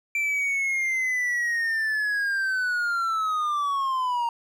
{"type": "linear sweep", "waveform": "triangle", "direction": "down", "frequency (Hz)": [2349, 928], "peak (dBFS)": -21, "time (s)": [0.15, 4.29], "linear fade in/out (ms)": 2, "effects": []}